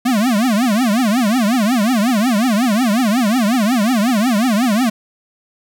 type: tone with vibrato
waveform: square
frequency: 229.3 Hz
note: A#3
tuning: 28 cents flat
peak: -13 dBFS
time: 0.05-4.9 s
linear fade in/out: 10 ms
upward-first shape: triangle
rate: 5.5 Hz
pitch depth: 290 cents each way
effects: none